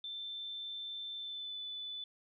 sine tone with pitch glide, 3548 to 3491 Hz, A7 to A7, +14 to -14 cents, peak -40 dBFS, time 0.04-2.04 s, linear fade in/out 2 ms, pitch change -28 cents, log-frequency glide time 1.16-1.61 s, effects none

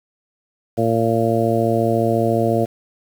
harmonic tone, 114.3 Hz, A#2, 34 cents flat, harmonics 1 / 2 / 3 / 4 / 5 / 6, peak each -22 / -22 / -22 / -22 / -22 / -22 dBFS, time 0.77-2.66 s, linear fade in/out 20 ms, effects 7-bit

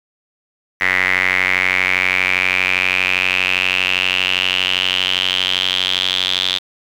square tone with band-pass filter sweep, 46.25 Hz, F#1, in tune, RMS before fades -17 dBFS, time 0.8-6.59 s, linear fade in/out 20 ms, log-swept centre 2000 to 3500 Hz, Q 7.5, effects 7-bit

